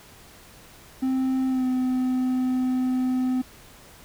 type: tone with pitch glide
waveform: triangle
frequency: 261.6 to 255.3 Hz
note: C4 to C4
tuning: 0 to -42 cents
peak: -19 dBFS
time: 1.02-3.42 s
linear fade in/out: 10 ms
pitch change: -42 cents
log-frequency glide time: 1.48-1.65 s
effects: pink hiss -49 dBFS RMS until 4.04 s